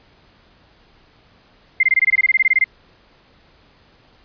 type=tone bursts; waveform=sine; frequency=2093 Hz; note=C7; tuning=in tune; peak=-10 dBFS; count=16; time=1.8-2.642 s; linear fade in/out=5 ms; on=32 ms; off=22 ms; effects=pink hiss -53 dBFS RMS until 4.24 s + resampled to 11025 Hz